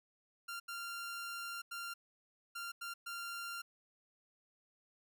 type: tone bursts at uneven times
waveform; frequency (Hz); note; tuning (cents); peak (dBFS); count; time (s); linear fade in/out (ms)
sawtooth; 1387; F6; -12; -38; 6; 0.48-0.6 / 0.68-1.62 / 1.71-1.94 / 2.55-2.72 / 2.81-2.94 / 3.06-3.62; 10
effects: none